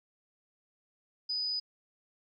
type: tone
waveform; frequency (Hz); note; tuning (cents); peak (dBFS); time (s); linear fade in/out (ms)
sine; 4978; D#8; 0; -30; 1.29-1.6; 10
effects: MP3 64 kbps